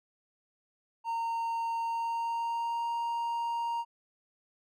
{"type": "tone with pitch glide", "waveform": "triangle", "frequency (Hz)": [920, 933.9], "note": ["A#5", "A#5"], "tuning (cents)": [-23, 3], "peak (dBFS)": -28, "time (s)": [1.04, 3.85], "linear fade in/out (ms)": 50, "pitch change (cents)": 26, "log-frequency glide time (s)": [1.8, 2.89], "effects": []}